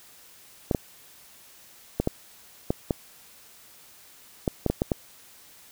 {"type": "clicks", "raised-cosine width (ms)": 2, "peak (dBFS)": -9, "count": 11, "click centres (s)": [0.712, 0.748, 2, 2.074, 2.705, 2.908, 4.478, 4.663, 4.7, 4.819, 4.918], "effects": ["white hiss -52 dBFS RMS until 5.71 s"]}